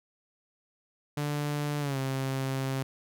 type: tone with pitch glide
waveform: sawtooth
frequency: 146.83 to 133.87 Hz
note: D3 to C3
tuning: 0 to +40 cents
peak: -25 dBFS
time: 1.17-2.83 s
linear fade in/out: 5 ms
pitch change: -160 cents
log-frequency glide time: 1.8-1.98 s
effects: none